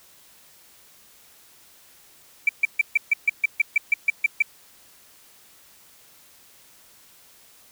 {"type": "tone bursts", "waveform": "triangle", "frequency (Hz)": 2326, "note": "D7", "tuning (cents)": -17, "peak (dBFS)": -10, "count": 13, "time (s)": [2.47, 4.423], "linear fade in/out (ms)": 5, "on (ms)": 21, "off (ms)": 140, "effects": ["tanh soft clip ceiling -12 dBFS", "white hiss -53 dBFS RMS until 7.71 s"]}